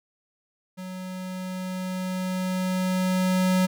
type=tone with level ramp; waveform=square; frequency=185 Hz; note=F#3; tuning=in tune; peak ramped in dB=-35 to -19 dBFS; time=0.77-3.67 s; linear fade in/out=20 ms; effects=none